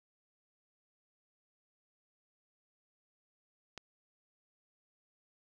click, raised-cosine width 0.2 ms, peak -26 dBFS, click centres 3.777 s, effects none

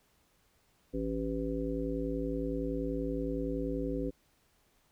harmonic tone, 55.3 Hz, A1, 9 cents sharp, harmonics 1 / 3 / 5 / 7 / 9, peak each -38 / -41 / -35 / -39 / -38 dBFS, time 0.93-4.11 s, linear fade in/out 20 ms, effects pink hiss -70 dBFS RMS until 4.91 s

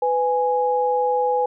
sine tone pair together, 499.5 / 830.6 Hz, B4 / G#5, +20 / 0 cents, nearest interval major sixth, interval 880 cents, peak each -20 dBFS, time 0.02-1.46 s, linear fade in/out 5 ms, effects none

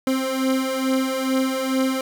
30% pulse beating tone pair, 261.6 / 263.9 Hz, C4 / C4, 0 / +15 cents, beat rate 2.3 Hz, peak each -22 / -19 dBFS, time 0.07-2.01 s, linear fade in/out 2 ms, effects none

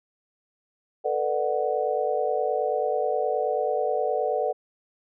sine chord, B minor seventh, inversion third, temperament just, 444.5 / 493.9 / 592.7 / 740.8 Hz, A4 / B4 / D5 / F#5, +18 / 0 / +16 / +2 cents, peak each -28 / -28 / -28 / -28 dBFS, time 1.04-4.53 s, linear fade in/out 20 ms, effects none

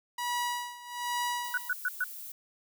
sawtooth tone with tremolo, 969 Hz, B5, 33 cents flat, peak -25 dBFS, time 0.18-1.69 s, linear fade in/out 5 ms, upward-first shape sine, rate 1.2 Hz, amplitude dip 85%
violet noise, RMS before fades -43 dBFS, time 1.44-2.32 s, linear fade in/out 2 ms
sine tone bursts, 1480 Hz, F#6, in tune, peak -26 dBFS, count 4, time 1.54-2.04 s, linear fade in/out 2 ms, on 35 ms, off 120 ms
effects none

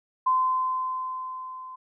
sine tone with level ramp, 1030 Hz, C6, 28 cents flat, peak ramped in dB -18 to -38 dBFS, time 0.26-1.76 s, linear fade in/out 10 ms, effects none

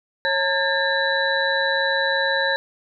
sine tone cluster, 546 / 908 / 1620 / 1783 / 3946 Hz, C#5 / A#5 / G#6 / A6 / B7, -26 / -46 / -43 / +22 / -2 cents, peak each -24 / -27 / -23 / -25 / -26 dBFS, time 0.25-2.56 s, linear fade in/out 0 ms, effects none

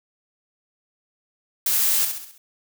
blue noise with echo, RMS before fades -21 dBFS, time 1.66-2.05 s, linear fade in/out 2 ms, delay 66 ms, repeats 5, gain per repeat -6 dB, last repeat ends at 2.38 s, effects none

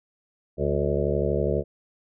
harmonic tone with a mistuned harmonic, 72.2 Hz, D2, 29 cents flat, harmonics 1 / 2 / 3 / 5 / 6 / 7 / 8 / 9, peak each -29 / -29 / -32 / -29 / -28 / -30 / -31 / -33 dBFS, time 0.57-1.64 s, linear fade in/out 50 ms, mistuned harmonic 9, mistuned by -28 cents, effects none

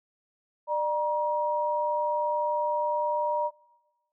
sine tone pair together, 599 / 950.4 Hz, D5 / A#5, +34 / +33 cents, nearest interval minor sixth, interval 799 cents, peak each -28 / -26 dBFS, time 0.67-3.51 s, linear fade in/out 50 ms, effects noise-tail reverb RT60 1.0 s tail -22 dB re dry

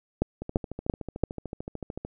two click trains, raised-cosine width 2 ms, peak -9 / -21 dBFS, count 4 / 23, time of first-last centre 0.22-1.237 / 0.42-2.05 s, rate 2.95 / 13.5 Hz, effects none

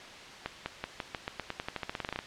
accelerating click train, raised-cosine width 0.3 ms, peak -17 dBFS, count 20, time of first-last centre 0.46-2.19 s, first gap 200 ms, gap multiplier 0.9, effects white hiss -46 dBFS RMS until 2.26 s + low-pass 4000 Hz 12 dB/octave

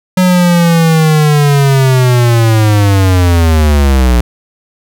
square linear sweep, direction down, 185 to 58.5 Hz, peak -6 dBFS, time 0.17-4.21 s, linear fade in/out 5 ms, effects none

